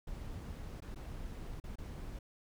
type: noise with dropouts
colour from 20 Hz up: brown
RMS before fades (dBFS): -44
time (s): 0.07-2.19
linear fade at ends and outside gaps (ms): 5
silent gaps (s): 0.804-0.82 / 0.947-0.958 / 1.601-1.639 / 1.757-1.783
effects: none